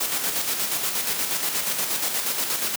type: noise with tremolo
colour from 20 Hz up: white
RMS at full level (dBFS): -24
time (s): 0-2.76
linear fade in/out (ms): 10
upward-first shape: square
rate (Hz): 8.4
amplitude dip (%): 40
effects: high-pass 150 Hz 12 dB/octave